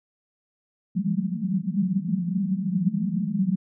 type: band-pass noise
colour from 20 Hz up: pink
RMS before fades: -25 dBFS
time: 0.95-3.56 s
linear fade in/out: 10 ms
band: 170 to 210 Hz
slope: 96 dB/octave
effects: none